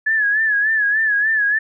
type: tone with vibrato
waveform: sine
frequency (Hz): 1713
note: A6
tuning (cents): -47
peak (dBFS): -14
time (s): 0.06-1.59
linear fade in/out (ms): 10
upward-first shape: sine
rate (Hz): 3.4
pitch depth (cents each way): 77
effects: none